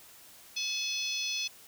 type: harmonic tone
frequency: 857 Hz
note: A5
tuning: 46 cents flat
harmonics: 3 / 4 / 5 / 6 / 7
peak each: -36 / -36 / -39 / -39 / -38 dBFS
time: 0.56-1.48 s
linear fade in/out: 10 ms
effects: white hiss -54 dBFS RMS until 1.67 s